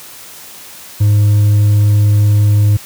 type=tone with hard clipping; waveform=sine; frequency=103.83 Hz; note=G#2; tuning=in tune; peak=-7 dBFS; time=1-2.77 s; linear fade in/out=10 ms; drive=2 dB; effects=white hiss -34 dBFS RMS until 2.85 s + high-pass 60 Hz 12 dB/octave